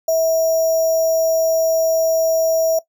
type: tone with sample-and-hold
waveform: sine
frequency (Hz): 649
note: E5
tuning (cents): -27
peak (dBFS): -13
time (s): 0.08-2.79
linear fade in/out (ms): 5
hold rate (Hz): 6300
effects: noise-tail reverb RT60 0.1 s tail -17 dB re dry